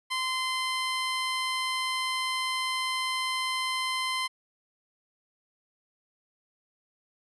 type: tone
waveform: 15% pulse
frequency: 1035 Hz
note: C6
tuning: 19 cents flat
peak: -21 dBFS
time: 0.1-4.28 s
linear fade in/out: 20 ms
effects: resampled to 22050 Hz